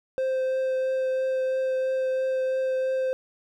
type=tone with vibrato; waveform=triangle; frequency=522 Hz; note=C5; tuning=4 cents flat; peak=-21 dBFS; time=0.18-3.13 s; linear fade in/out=0 ms; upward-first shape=triangle; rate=3 Hz; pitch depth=10 cents each way; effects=none